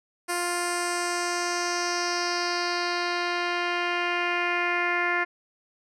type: tone with low-pass filter sweep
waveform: 10% pulse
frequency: 350.6 Hz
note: F4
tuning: 7 cents sharp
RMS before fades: -27 dBFS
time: 0.28-5.25 s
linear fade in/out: 20 ms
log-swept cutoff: 10000 to 2000 Hz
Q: 2.9
effects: none